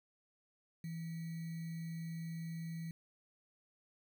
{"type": "tone with sample-and-hold", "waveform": "sine", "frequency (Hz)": 164.81, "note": "E3", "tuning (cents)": 0, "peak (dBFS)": -40, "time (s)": [0.84, 2.91], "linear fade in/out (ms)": 2, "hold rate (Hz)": 2100, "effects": []}